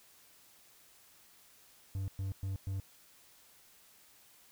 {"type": "tone bursts", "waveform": "triangle", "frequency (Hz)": 96.6, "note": "G2", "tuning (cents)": -25, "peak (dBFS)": -32, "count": 4, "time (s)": [1.95, 2.8], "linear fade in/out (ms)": 0, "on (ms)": 130, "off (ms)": 110, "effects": ["white hiss -62 dBFS RMS until 4.51 s"]}